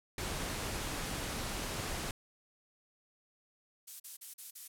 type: noise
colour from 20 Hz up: pink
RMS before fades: -38 dBFS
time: 0.18-2.11 s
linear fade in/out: 2 ms
type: noise bursts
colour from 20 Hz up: violet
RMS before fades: -42 dBFS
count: 5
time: 3.87-4.68 s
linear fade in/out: 10 ms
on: 130 ms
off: 40 ms
effects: low-pass 12000 Hz 12 dB/octave